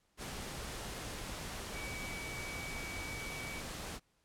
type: tone in noise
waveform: sine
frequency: 2277 Hz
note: C#7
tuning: 46 cents sharp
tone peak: -44 dBFS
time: 1.72-3.63 s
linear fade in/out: 50 ms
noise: pink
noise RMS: -43 dBFS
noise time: 0.17-4 s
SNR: -4 dB
effects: pink hiss -75 dBFS RMS until 4.24 s + low-pass 11000 Hz 12 dB/octave